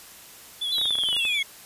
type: tone with vibrato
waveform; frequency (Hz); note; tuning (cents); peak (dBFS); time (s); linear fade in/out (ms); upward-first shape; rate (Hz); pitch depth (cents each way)
triangle; 3400; G#7; +40; -24; 0.61-1.43; 10; sine; 11; 44
type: linear sweep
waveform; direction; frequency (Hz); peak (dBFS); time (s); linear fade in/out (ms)
triangle; down; 4043 to 2138; -23; 0.72-1.43; 5
type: clicks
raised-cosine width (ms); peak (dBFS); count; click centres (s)
0.5; -23; 11; 0.783 / 0.814 / 0.856 / 0.907 / 0.954 / 0.986 / 1.036 / 1.088 / 1.129 / 1.166 / 1.252
effects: white hiss -46 dBFS RMS until 1.65 s + resampled to 32000 Hz